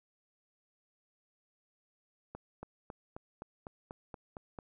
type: accelerating click train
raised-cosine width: 1 ms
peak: -29 dBFS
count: 10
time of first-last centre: 2.35-4.588 s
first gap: 280 ms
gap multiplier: 0.97
effects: none